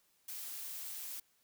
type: noise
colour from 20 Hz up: blue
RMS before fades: -44 dBFS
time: 0.28-1.2 s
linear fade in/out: 5 ms
effects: white hiss -73 dBFS RMS until 1.43 s